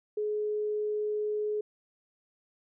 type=tone; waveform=sine; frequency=422.2 Hz; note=G#4; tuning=29 cents sharp; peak=-28 dBFS; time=0.17-1.61 s; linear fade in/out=5 ms; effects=none